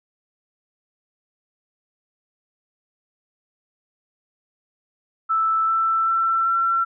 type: tone with pitch steps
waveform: sine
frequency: 1318.5 / 1330 / 1341.5 / 1353.2 Hz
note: E6 / E6 / E6 / E6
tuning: 0 / +15 / +30 / +45 cents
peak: -17 dBFS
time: 5.29-6.85 s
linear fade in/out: 20 ms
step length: 390 ms
effects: none